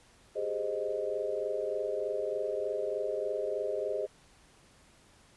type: chord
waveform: sine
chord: Ab major seventh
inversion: third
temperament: equal with one note detuned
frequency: 392 / 415.3 / 523.3 / 618.7 Hz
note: G4 / Ab4 / C5 / Eb5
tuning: 0 / 0 / 0 / -10 cents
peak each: -39 / -35 / -36 / -35 dBFS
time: 0.35-4.07 s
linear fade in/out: 20 ms
effects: pink hiss -61 dBFS RMS until 5.36 s + resampled to 24000 Hz